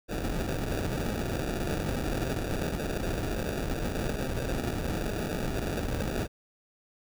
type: noise with sample-and-hold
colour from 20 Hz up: pink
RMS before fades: -31 dBFS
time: 0.08-6.28 s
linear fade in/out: 50 ms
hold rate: 1050 Hz
effects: none